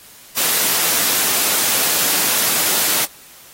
white high-pass noise, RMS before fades -17 dBFS, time 0.36-3.06 s, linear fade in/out 20 ms, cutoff 170 Hz, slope 12 dB/octave, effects white hiss -43 dBFS RMS until 3.53 s + AAC 48 kbps

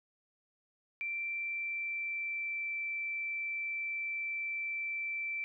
sine tone with pitch glide, 2349 to 2334 Hz, D7 to D7, 0 to -11 cents, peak -34 dBFS, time 1.01-5.44 s, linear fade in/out 0 ms, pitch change -11 cents, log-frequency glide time 1.24-2.78 s, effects none

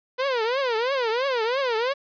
sawtooth tone with vibrato, 493.9 Hz, B4, in tune, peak -18 dBFS, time 0.18-1.94 s, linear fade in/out 20 ms, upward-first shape triangle, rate 3 Hz, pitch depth 240 cents each way, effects resampled to 11025 Hz + 9-bit

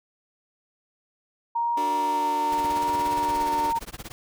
sine tone with vibrato, 932.3 Hz, A#5, in tune, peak -22 dBFS, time 1.55-3.79 s, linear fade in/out 10 ms, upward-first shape sine, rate 0.84 Hz, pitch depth 23 cents each way
sawtooth chord, D augmented, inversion none, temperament just, 293.7 / 367.1 / 458.9 Hz, D4 / F#4 / A#4, 0 / -14 / -27 cents, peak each -29 / -33 / -35 dBFS, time 1.77-3.71 s, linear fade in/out 5 ms
pink noise with tremolo, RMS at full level -36 dBFS, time 2.52-4.12 s, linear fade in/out 0 ms, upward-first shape sine, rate 17 Hz, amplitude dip 100%
effects none

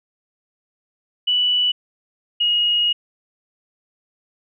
sine tone pair in turn, 2960 / 2881 Hz, F#7 / F#7, 0 / -47 cents, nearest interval unison, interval 47 cents, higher first, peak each -15 dBFS, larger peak neither, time 1.27-1.72 / 2.4-2.93 s, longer second, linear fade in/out 10 ms, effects none

